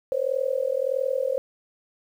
sine tone with amplitude modulation, 529 Hz, C5, 19 cents sharp, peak -18 dBFS, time 0.12-1.38 s, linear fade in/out 0 ms, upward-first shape sine, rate 41.6 Hz, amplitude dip 95%, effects 9-bit

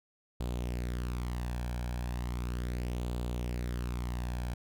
sawtooth tone with flanger, 60.6 Hz, B1, 32 cents flat, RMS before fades -35 dBFS, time 0.4-4.54 s, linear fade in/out 5 ms, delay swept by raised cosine 0.26 to 1.26 ms, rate 0.36 Hz, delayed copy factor +0.5, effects none

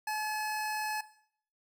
25% pulse tone, 856 Hz, A5, 48 cents flat, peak -28 dBFS, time 0.07-1.01 s, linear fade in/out 5 ms, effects noise-tail reverb RT60 0.6 s tail -17 dB re dry

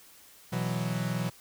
45% pulse chord, B suspended fourth, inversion none, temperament equal, 123.47 / 164.81 / 185 Hz, B2 / E3 / F#3, 0 / 0 / 0 cents, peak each -33 dBFS, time 0.52-1.3 s, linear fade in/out 10 ms, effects white hiss -55 dBFS RMS until 1.4 s

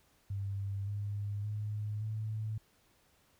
sine tone with pitch steps, 99 / 102.14 / 105.37 / 108.71 Hz, G2 / G#2 / G#2 / A2, +18 / -28 / +26 / -20 cents, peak -34 dBFS, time 0.3-2.58 s, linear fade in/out 5 ms, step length 570 ms, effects pink hiss -69 dBFS RMS until 3.39 s

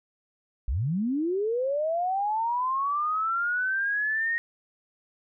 sine linear sweep, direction up, 47.82 to 1872 Hz, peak -24 dBFS, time 0.68-4.38 s, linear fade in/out 0 ms, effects none

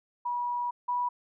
sine tone pair in turn, 969 / 978 Hz, B5 / B5, -33 / -17 cents, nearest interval unison, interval 16 cents, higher second, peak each -28 / -26 dBFS, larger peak second, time 0.25-0.71 / 0.88-1.09 s, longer first, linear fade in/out 10 ms, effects none

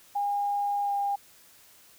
sine tone with pitch glide, 812 to 805 Hz, G#5 to G5, -39 to +46 cents, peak -25 dBFS, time 0.15-1.16 s, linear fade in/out 10 ms, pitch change -15 cents, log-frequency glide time 0.83-0.92 s, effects white hiss -56 dBFS RMS until 1.98 s

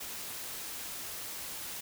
white noise, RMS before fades -41 dBFS, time 0-1.81 s, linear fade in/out 10 ms, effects none

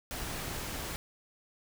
pink noise, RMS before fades -38 dBFS, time 0.11-0.96 s, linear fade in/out 0 ms, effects none

